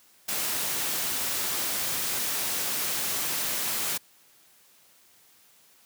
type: noise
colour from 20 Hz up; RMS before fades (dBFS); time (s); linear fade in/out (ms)
white; -29; 0.28-3.98; 10
effects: white hiss -59 dBFS RMS until 5.85 s + high-pass 100 Hz 12 dB/octave